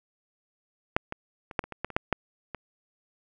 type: clicks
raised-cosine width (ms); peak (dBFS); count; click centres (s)
0.5; -6 / -18 / -25 / -9 / -25 / -22 / -14 / -25 / -8 / -8 / -20; 11; 0.965 / 1.124 / 1.512 / 1.592 / 1.64 / 1.723 / 1.846 / 1.903 / 1.965 / 2.127 / 2.547
effects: none